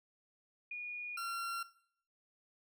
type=tone pair in turn; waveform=sine / 40% pulse; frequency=2445 / 1369.8 Hz; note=D#7 / F6; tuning=-31 / -34 cents; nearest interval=minor seventh; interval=1003 cents; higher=first; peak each=-39 / -37 dBFS; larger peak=second; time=0.71-1.17 / 1.17-1.63 s; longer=neither; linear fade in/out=5 ms; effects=noise-tail reverb RT60 0.6 s tail -17 dB re dry